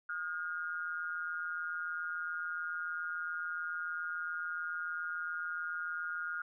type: tone with amplitude modulation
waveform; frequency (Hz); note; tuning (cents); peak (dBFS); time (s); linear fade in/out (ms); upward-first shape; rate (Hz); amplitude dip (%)
sine; 1425; F6; +34; -32; 0.09-6.42; 5; sine; 167; 80
effects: none